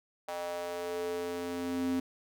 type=tone with high-pass filter sweep; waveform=square; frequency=87.31 Hz; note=F2; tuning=in tune; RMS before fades=-35 dBFS; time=0.28-2 s; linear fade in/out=5 ms; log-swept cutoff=680 to 250 Hz; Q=4.1; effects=none